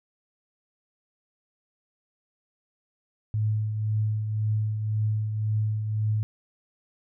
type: tone with tremolo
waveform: sine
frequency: 107.5 Hz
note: A2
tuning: 40 cents flat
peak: -21 dBFS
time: 3.34-6.23 s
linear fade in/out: 0 ms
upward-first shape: triangle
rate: 1.9 Hz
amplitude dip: 50%
effects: none